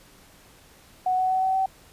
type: tone with pitch steps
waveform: sine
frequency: 740 / 746 / 752.1 / 758.2 / 764.3 Hz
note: F#5 / F#5 / F#5 / F#5 / G5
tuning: 0 / +14 / +28 / +42 / -44 cents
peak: -20 dBFS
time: 1.06-1.66 s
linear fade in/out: 5 ms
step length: 120 ms
effects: pink hiss -53 dBFS RMS until 1.92 s + resampled to 32000 Hz